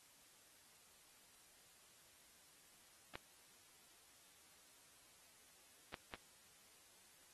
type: clicks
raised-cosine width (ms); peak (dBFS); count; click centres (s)
0.3; -30; 3; 3.155 / 5.942 / 6.138
effects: white hiss -67 dBFS RMS until 7.33 s + AAC 32 kbps